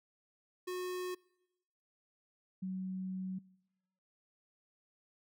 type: tone pair in turn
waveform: square / sine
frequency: 363.8 / 187.34 Hz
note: F#4 / F#3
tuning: -29 / +22 cents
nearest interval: major seventh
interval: 1149 cents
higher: first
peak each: -38 / -36 dBFS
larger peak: second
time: 0.67-1.15 / 2.62-3.39 s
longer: second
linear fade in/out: 10 ms
effects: noise-tail reverb RT60 1.0 s tail -25 dB re dry